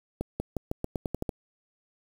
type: accelerating click train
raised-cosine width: 2 ms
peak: -16 dBFS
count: 10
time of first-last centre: 0.21-1.292 s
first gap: 190 ms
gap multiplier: 0.88
effects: 7-bit

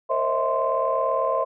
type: tone cluster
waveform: sine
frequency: 466.8 / 535 / 616 / 654 / 1042 Hz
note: A#4 / C5 / D#5 / E5 / C6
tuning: +2 / +38 / -17 / -14 / -7 cents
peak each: -31 / -25 / -31 / -25 / -24 dBFS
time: 0.09-1.45 s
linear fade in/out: 20 ms
effects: tanh soft clip ceiling -10 dBFS

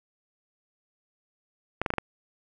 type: clicks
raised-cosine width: 0.5 ms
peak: -11 dBFS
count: 5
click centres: 1.816 / 1.862 / 1.904 / 1.938 / 1.983 s
effects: none

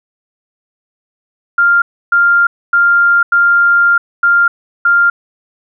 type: tone bursts at uneven times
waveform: sine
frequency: 1396.9 Hz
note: F6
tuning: in tune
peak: -6 dBFS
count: 6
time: 1.58-1.82 / 2.12-2.47 / 2.73-3.23 / 3.32-3.98 / 4.23-4.48 / 4.85-5.1 s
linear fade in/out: 5 ms
effects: none

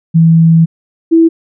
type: tone pair in turn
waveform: sine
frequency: 164 / 328.7 Hz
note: E3 / E4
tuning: -9 / -5 cents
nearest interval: octave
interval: 1204 cents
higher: second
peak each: -3 dBFS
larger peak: neither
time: 0.14-0.66 / 1.11-1.29 s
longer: first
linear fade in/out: 20 ms
effects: none

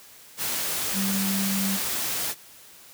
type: tone in noise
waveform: sine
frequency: 195.2 Hz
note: G3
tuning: 7 cents flat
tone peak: -25 dBFS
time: 0.93-1.79 s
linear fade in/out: 50 ms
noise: white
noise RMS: -28 dBFS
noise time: 0.37-2.35 s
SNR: 0 dB
effects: white hiss -49 dBFS RMS until 2.93 s + high-pass 60 Hz 12 dB/octave

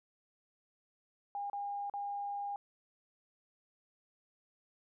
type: tone with dropouts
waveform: sine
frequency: 809 Hz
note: G#5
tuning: 46 cents flat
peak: -36 dBFS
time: 1.35-2.56 s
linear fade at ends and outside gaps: 1 ms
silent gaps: 1.499-1.531 / 1.898-1.938 s
effects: none

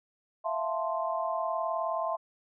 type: chord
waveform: sine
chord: F major seventh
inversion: third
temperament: equal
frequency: 659.3 / 698.5 / 880 / 1046.5 Hz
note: E5 / F5 / A5 / C6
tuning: 0 / 0 / 0 / 0 cents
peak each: -32 / -36 / -37 / -33 dBFS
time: 0.44-2.17 s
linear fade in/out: 20 ms
effects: none

